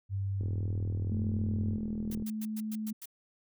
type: tone with pitch glide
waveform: sine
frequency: 98 to 96.59 Hz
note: G2 to G2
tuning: 0 to -25 cents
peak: -30 dBFS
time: 0.09-1.78 s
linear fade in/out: 50 ms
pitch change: -25 cents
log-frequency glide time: 0.81-1.14 s
type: click train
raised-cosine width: 3 ms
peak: -28 dBFS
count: 75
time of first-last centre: 0.41-2.224 s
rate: 40.8 Hz
type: tone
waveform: sine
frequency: 216.4 Hz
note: A3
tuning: 29 cents flat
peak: -33 dBFS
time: 1.11-2.93 s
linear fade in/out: 10 ms
type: noise bursts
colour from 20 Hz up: blue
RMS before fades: -44 dBFS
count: 7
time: 2.11-3.057 s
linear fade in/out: 5 ms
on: 41 ms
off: 110 ms
effects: none